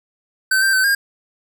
square tone with pitch steps, 1537 / 1572 / 1528 / 1614 Hz, G6 / G6 / G6 / G#6, -35 / +4 / -45 / -50 cents, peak -14 dBFS, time 0.51-0.95 s, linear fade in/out 5 ms, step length 110 ms, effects none

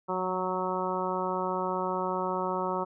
harmonic tone with a mistuned harmonic, 185 Hz, F#3, in tune, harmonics 1 / 2 / 3 / 4 / 5 / 6 / 7, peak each -37 / -34 / -35 / -38 / -33 / -36 / -37 dBFS, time 0.08-2.85 s, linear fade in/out 20 ms, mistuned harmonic 1, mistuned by -28 cents, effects none

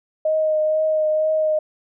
sine tone with vibrato, 622.3 Hz, D#5, in tune, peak -16 dBFS, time 0.25-1.59 s, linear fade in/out 5 ms, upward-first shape triangle, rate 2.1 Hz, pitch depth 18 cents each way, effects none

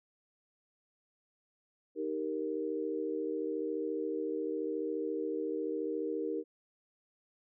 sine chord, Eb major, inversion none, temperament equal, 311.1 / 392 / 466.2 Hz, Eb4 / G4 / Bb4, 0 / 0 / 0 cents, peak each -37 / -38 / -36 dBFS, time 1.95-6.44 s, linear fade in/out 50 ms, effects none

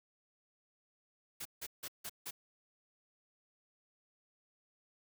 white noise bursts, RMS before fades -43 dBFS, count 5, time 1.4-2.31 s, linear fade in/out 10 ms, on 54 ms, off 160 ms, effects none

